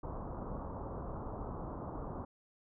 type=low-pass noise; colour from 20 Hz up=pink; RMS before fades=-42 dBFS; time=0.03-2.25 s; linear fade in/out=5 ms; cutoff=1200 Hz; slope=48 dB/octave; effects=none